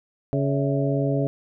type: harmonic tone with a mistuned harmonic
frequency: 140.1 Hz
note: C#3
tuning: 19 cents sharp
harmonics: 1 / 2 / 3 / 4 / 5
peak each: -23 / -26 / -28 / -29 / -30 dBFS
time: 0.33-1.27 s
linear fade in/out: 0 ms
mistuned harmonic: 5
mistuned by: -110 cents
effects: none